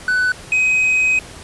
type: tone pair in turn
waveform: triangle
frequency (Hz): 1497 / 2523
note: F#6 / D#7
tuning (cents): +20 / +23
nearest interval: major sixth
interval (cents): 903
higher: second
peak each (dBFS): -12 / -11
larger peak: second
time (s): 0.08-0.32 / 0.52-1.19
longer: second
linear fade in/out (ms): 2
effects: pink hiss -37 dBFS RMS until 1.43 s + resampled to 24000 Hz